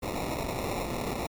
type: noise with sample-and-hold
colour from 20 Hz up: white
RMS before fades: -32 dBFS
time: 0.02-1.27 s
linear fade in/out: 10 ms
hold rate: 1575 Hz
effects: MP3 96 kbps